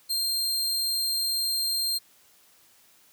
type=tone; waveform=sawtooth; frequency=4186 Hz; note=C8; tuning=in tune; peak=-22 dBFS; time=0.09-1.99 s; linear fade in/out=20 ms; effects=white hiss -59 dBFS RMS until 3.12 s + high-pass 60 Hz 12 dB/octave